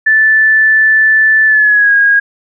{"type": "tone with pitch glide", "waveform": "sine", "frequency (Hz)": [1755, 1637.5], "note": ["A6", "G#6"], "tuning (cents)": [-5, -25], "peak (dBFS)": -5, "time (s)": [0.06, 2.2], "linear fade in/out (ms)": 10, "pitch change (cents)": -120, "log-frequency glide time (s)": [1.46, 1.94], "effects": []}